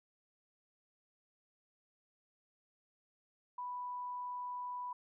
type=tone; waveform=sine; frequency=987.8 Hz; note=B5; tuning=in tune; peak=-39 dBFS; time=3.58-4.93 s; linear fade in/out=5 ms; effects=none